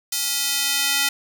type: tone with high-pass filter sweep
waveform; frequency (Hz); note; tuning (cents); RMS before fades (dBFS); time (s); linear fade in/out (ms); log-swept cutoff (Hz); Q
square; 279.8; C#4; +16; -22; 0.12-1.09; 5; 5100 to 2200; 0.79
effects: none